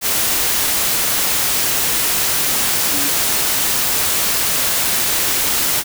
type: tone in noise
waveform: sine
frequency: 284.6 Hz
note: C#4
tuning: 46 cents sharp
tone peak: -26 dBFS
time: 2.9-3.12 s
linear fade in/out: 50 ms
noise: white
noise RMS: -17 dBFS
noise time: 0.01-5.84 s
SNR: -12 dB
effects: none